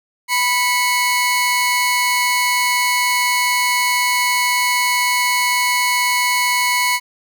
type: tone pair together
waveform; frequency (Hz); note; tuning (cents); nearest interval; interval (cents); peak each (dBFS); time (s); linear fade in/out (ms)
sawtooth; 987.8 / 2198; B5 / C#7; 0 / -15; octave + major second; 1385; -14; 0.28-7; 50
effects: none